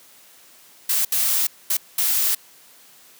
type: noise bursts at uneven times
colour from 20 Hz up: blue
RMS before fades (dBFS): -20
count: 4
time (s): 0.89-1.05 / 1.12-1.47 / 1.7-1.77 / 1.98-2.35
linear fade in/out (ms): 5
effects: white hiss -50 dBFS RMS until 3.19 s + high-pass 150 Hz 12 dB/octave